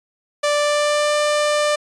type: tone with pitch glide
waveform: sawtooth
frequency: 587.3 to 594.8 Hz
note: D5 to D5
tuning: 0 to +22 cents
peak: -12 dBFS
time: 0.43-1.76 s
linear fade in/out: 10 ms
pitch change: +22 cents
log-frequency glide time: 0.54-1.16 s
effects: resampled to 22050 Hz